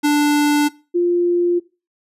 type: tone pair in turn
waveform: square / sine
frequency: 294 / 349.6 Hz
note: D4 / F4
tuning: +2 / +2 cents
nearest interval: minor third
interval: 300 cents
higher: second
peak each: -13 dBFS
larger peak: neither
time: 0.03-0.69 / 0.94-1.6 s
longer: neither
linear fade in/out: 20 ms
effects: noise-tail reverb RT60 0.3 s tail -19 dB re dry + resampled to 32000 Hz